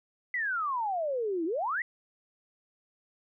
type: exponential two-way sweep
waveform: sine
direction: down then up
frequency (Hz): 2035 to 313.1 to 2035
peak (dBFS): -28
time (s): 0.34-1.82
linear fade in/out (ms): 2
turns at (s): 1.45
effects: none